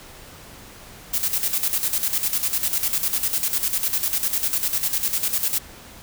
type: noise with tremolo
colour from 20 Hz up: blue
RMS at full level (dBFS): -21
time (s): 1.13-5.59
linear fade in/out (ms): 10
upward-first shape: square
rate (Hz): 10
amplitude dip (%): 65
effects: pink hiss -43 dBFS RMS until 6.02 s